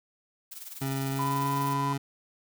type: noise with tremolo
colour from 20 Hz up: blue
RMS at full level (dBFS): -39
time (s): 0.51-1.74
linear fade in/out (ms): 10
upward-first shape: triangle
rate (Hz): 20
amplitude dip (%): 80
type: tone with pitch glide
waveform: 25% pulse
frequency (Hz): 135.6 to 138.77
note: C#3 to C#3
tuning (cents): -38 to +2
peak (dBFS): -25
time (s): 0.81-1.98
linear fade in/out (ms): 10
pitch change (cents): +40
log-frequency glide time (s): 1.1-1.49
type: tone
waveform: sine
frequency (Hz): 998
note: B5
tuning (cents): +18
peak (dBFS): -28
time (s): 1.19-1.93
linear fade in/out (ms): 2
effects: none